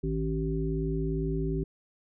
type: harmonic tone with a mistuned harmonic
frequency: 55 Hz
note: A1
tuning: in tune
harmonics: 1 / 3 / 5 / 7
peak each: -32 / -31 / -35 / -33 dBFS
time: 0.03-1.64 s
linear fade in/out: 10 ms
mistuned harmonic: 3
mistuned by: -80 cents
effects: none